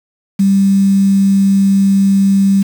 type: tone with quantisation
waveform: sine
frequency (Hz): 196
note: G3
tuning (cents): 0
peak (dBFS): -7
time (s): 0.39-2.63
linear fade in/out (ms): 10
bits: 5
effects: none